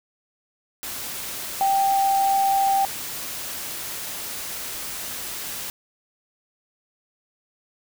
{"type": "tone in noise", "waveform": "sine", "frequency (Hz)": 784, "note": "G5", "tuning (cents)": 0, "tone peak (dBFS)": -17, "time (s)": [1.61, 2.85], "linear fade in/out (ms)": 0, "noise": "white", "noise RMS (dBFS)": -32, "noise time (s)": [0.83, 5.7], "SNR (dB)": 12, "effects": []}